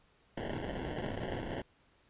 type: noise with sample-and-hold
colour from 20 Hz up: white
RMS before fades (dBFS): -38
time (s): 0.37-1.62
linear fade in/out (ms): 5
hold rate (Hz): 1225
effects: pink hiss -68 dBFS RMS until 2.09 s + resampled to 8000 Hz